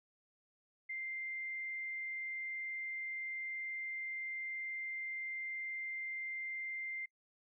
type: tone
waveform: sine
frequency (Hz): 2093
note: C7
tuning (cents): 0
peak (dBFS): -39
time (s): 0.89-7.06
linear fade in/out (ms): 10
effects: noise-tail reverb RT60 0.1 s tail -26 dB re dry